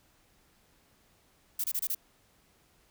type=noise bursts; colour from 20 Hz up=violet; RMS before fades=-31 dBFS; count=5; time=1.59-1.948 s; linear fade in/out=5 ms; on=50 ms; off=27 ms; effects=pink hiss -66 dBFS RMS until 2.9 s